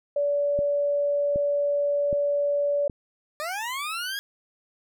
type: tone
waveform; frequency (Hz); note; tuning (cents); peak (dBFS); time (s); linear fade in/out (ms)
sine; 575; D5; -37; -21; 0.16-2.88; 5
type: click train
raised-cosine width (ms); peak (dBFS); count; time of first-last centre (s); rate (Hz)
3; -20; 4; 0.59-2.898; 1.3
type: linear sweep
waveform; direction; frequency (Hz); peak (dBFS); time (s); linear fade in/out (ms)
20% pulse; up; 587.3 to 1661.2; -24; 3.4-4.19; 0
effects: none